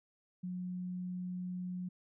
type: tone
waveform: sine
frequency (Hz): 181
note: F#3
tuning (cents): -38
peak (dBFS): -37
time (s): 0.43-1.89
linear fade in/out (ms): 10
effects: none